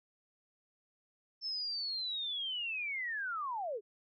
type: linear sweep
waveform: sine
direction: down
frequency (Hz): 5330 to 383.1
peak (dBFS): -35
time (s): 1.41-3.81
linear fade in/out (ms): 50
effects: none